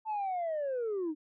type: linear sweep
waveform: sine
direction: down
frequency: 888 to 293.7 Hz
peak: -29 dBFS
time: 0.05-1.15 s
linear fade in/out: 50 ms
effects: tanh soft clip ceiling -29 dBFS